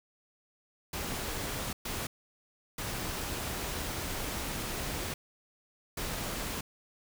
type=noise bursts at uneven times; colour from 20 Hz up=pink; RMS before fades=-36 dBFS; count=4; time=0.93-1.73 / 1.85-2.07 / 2.78-5.14 / 5.97-6.61 s; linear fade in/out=5 ms; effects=none